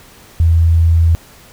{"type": "tone", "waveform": "sine", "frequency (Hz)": 82.8, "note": "E2", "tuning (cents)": 8, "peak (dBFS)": -7, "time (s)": [0.4, 1.15], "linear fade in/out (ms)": 0, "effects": ["pink hiss -42 dBFS RMS until 1.52 s"]}